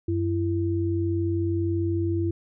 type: tone pair together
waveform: sine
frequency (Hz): 94.1 / 335.7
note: F#2 / E4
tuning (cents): +30 / +32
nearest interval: octave + minor seventh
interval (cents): 2202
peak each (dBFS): -25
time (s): 0.08-2.31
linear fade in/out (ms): 5
effects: none